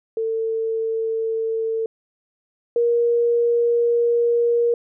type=tone pair in turn; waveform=sine; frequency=448.2 / 472.2 Hz; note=A4 / A#4; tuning=+32 / +22 cents; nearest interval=minor second; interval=90 cents; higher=second; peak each=-20 / -15 dBFS; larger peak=second; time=0.17-1.86 / 2.76-4.74 s; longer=second; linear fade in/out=2 ms; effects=none